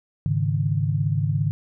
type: chord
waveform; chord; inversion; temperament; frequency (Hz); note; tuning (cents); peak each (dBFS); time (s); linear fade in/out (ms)
sine; Ab suspended fourth; none; just; 103.83 / 138.43 / 155.74; Ab2 / Db3 / Eb3; 0 / -2 / +2; -24; 0.26-1.51; 0
effects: none